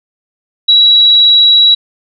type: tone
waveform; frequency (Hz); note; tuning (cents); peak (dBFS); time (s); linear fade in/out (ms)
sine; 3893; B7; -26; -3; 0.68-1.75; 10
effects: none